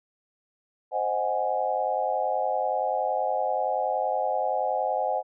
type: chord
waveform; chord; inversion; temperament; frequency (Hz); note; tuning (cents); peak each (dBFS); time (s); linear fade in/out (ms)
sine; Ab dominant seventh; first; equal; 523.3 / 622.3 / 740 / 830.6; C5 / Eb5 / Gb5 / Ab5; 0 / 0 / 0 / 0; -30 / -30 / -28 / -29; 0.91-5.23; 50
effects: none